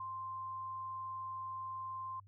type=tone; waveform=sine; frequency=1046.5 Hz; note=C6; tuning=in tune; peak=-40 dBFS; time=0-2.2 s; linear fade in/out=5 ms; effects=added 99 Hz sine -57 dBFS peak until 2.27 s